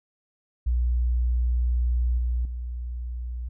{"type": "tone with level steps", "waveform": "sine", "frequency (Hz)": 60.5, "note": "B1", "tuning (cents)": -35, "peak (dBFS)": [-20, -22, -29], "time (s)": [0.66, 3.49], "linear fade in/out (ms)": 10, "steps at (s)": [2.18, 2.45], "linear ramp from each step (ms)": 2, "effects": []}